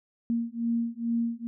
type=beating tone pair; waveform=sine; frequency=231.7 / 234 Hz; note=A#3 / A#3; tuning=-10 / +7 cents; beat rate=2.3 Hz; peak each=-29 dBFS; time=0.3-1.47 s; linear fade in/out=0 ms; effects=none